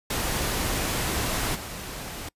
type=noise with level steps; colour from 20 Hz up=pink; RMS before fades=-27 / -36 dBFS; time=0.1-2.29 s; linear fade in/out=5 ms; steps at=1.54 s; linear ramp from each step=20 ms; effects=noise-tail reverb RT60 0.1 s tail -26 dB re dry + resampled to 32000 Hz